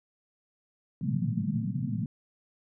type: band-pass noise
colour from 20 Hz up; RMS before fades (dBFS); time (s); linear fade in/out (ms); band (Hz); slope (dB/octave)
pink; -30; 1.01-2.06; 2; 110 to 240; 96
effects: none